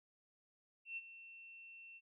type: tone with ADSR envelope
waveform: sine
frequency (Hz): 2700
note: E7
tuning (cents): +41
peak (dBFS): -40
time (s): 0.85-2.01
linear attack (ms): 120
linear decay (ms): 34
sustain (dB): -13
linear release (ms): 44
effects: none